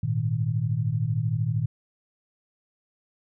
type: chord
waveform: sine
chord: Ab suspended second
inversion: none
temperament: just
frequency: 103.83 / 116.8 / 155.74 Hz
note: Ab2 / Bb2 / Eb3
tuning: 0 / +4 / +2 cents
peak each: -30 / -25 / -28 dBFS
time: 0.03-1.66 s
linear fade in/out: 5 ms
effects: none